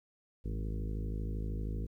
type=harmonic tone with a mistuned harmonic; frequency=52.8 Hz; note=G#1; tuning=29 cents sharp; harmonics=1 / 2 / 3 / 4 / 5 / 6 / 7 / 8 / 9; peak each=-35 / -41 / -45 / -47 / -49 / -51 / -52 / -53 / -54 dBFS; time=0.44-1.87 s; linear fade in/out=20 ms; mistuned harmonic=3; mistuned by=+44 cents; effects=12-bit